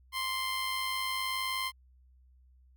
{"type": "tone with amplitude modulation", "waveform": "15% pulse", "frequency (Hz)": 1046.5, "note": "C6", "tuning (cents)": 0, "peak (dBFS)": -23, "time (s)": [0.12, 1.72], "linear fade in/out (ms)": 50, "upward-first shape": "sine", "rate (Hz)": 99.7, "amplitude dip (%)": 40, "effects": ["added 63 Hz sine -58 dBFS peak until 2.76 s"]}